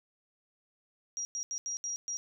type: tone bursts at uneven times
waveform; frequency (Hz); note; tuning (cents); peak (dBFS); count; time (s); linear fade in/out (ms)
sine; 5710; F8; +37; -33; 6; 1.17-1.25 / 1.35-1.43 / 1.51-1.58 / 1.66-1.77 / 1.84-1.96 / 2.08-2.17; 0
effects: none